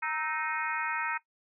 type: harmonic tone with a mistuned harmonic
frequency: 310.2 Hz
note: D#4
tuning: 5 cents flat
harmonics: 3 / 4 / 5 / 6 / 7 / 8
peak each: -35 / -36 / -37 / -38 / -38 / -39 dBFS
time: 0.02-1.18 s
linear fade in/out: 10 ms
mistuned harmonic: 4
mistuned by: +85 cents
effects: noise-tail reverb RT60 0.1 s tail -17 dB re dry